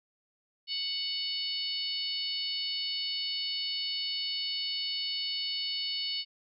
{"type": "harmonic tone", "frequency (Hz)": 740, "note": "F#5", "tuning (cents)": 0, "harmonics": [3, 4, 5, 6, 7], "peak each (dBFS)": [-45, -35, -41, -34, -45], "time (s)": [0.67, 6.25], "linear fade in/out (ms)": 50, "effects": []}